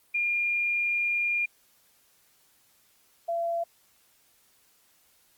sine tone pair in turn, 2410 / 678.2 Hz, D7 / E5, +44 / +49 cents, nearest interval octave + minor seventh, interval 2195 cents, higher first, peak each -24 / -26 dBFS, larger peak first, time 0.14-1.46 / 3.28-3.64 s, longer first, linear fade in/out 10 ms, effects white hiss -64 dBFS RMS until 5.37 s + Opus 32 kbps

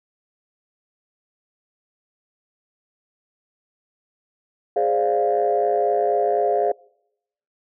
sine chord, D half-diminished seventh, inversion second, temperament equal, 415.3 / 523.3 / 587.3 / 698.5 Hz, Ab4 / C5 / D5 / F5, 0 / 0 / 0 / 0 cents, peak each -21 / -24 / -24 / -20 dBFS, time 4.76-6.72 s, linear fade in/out 5 ms, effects noise-tail reverb RT60 0.8 s tail -26 dB re dry + tanh soft clip ceiling -9 dBFS

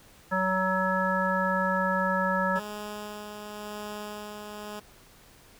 harmonic tone, 187.6 Hz, F#3, 24 cents sharp, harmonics 1 / 3 / 5 / 7 / 9, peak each -30 / -30 / -30 / -30 / -30 dBFS, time 0.31-2.6 s, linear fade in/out 20 ms
10% pulse tone with tremolo, 209.2 Hz, G#3, 13 cents sharp, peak -27 dBFS, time 2.55-4.8 s, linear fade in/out 10 ms, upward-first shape sine, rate 0.93 Hz, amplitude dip 35%
effects pink hiss -55 dBFS RMS until 5.59 s

